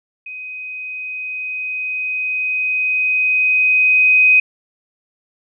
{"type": "tone with level ramp", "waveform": "sine", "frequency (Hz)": 2511, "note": "D#7", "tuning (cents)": 15, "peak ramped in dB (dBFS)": [-28, -7], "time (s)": [0.26, 4.4], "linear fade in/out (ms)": 5, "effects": []}